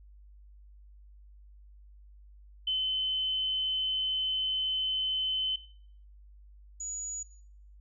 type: tone pair in turn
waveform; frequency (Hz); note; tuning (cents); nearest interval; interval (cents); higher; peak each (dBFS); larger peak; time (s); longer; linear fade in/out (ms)
sine; 3051 / 6849; G7 / A8; -48 / -48; octave + major second; 1400; second; -27 / -35; first; 2.67-5.56 / 6.8-7.23; first; 5
effects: noise-tail reverb RT60 0.6 s tail -18 dB re dry + added 50 Hz sine -51 dBFS peak until 7.8 s